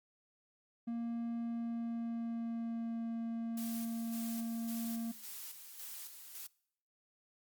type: tone with pitch glide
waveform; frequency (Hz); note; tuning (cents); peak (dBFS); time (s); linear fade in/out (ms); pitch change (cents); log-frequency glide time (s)
triangle; 233.1 to 229.5; A#3 to A#3; 0 to -27; -34; 0.87-5.12; 10; -27; 1.37-3.06
type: noise with tremolo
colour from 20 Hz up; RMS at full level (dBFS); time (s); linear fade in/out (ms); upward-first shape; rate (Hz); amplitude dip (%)
blue; -46; 3.57-6.47; 5; square; 1.8; 50
effects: noise-tail reverb RT60 0.7 s tail -24 dB re dry + Opus 48 kbps